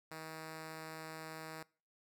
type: tone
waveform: 5% pulse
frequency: 159.1 Hz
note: D#3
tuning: 39 cents sharp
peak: -34 dBFS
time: 0.11-1.63 s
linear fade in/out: 5 ms
effects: noise-tail reverb RT60 0.4 s tail -23 dB re dry